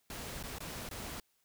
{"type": "noise with dropouts", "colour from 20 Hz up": "pink", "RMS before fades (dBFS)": -43, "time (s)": [0.1, 1.2], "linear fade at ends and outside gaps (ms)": 2, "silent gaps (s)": [[0.428, 0.436], [0.585, 0.604], [0.89, 0.911]], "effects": ["white hiss -75 dBFS RMS until 1.44 s"]}